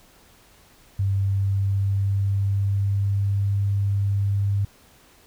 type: tone with pitch glide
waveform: sine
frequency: 98 to 99.94 Hz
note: G2 to G2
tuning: 0 to +34 cents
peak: -19 dBFS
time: 0.99-4.65 s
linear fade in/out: 5 ms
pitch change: +34 cents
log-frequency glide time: 1.17-3.5 s
effects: pink hiss -54 dBFS RMS until 5.26 s